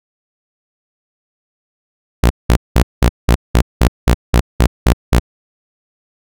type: tone bursts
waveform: sawtooth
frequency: 59.2 Hz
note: A#1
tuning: 27 cents sharp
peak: -3 dBFS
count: 12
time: 2.23-5.196 s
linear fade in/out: 5 ms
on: 73 ms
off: 190 ms
effects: none